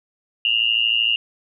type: tone with amplitude modulation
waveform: sine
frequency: 2820 Hz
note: F7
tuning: 16 cents sharp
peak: -12 dBFS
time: 0.45-1.16 s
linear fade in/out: 2 ms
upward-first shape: sine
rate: 113 Hz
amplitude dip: 90%
effects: none